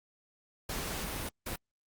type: noise bursts at uneven times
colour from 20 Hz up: pink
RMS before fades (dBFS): -37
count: 2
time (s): 0.69-1.29 / 1.46-1.56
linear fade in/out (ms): 5
effects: Opus 48 kbps